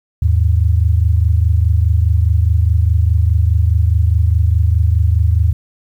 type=tone pair together; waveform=sine; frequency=78.99 / 103.83 Hz; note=D#2 / G#2; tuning=+27 / 0 cents; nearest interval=perfect fourth; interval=473 cents; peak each=-11 / -14 dBFS; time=0.22-5.53 s; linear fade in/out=5 ms; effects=8-bit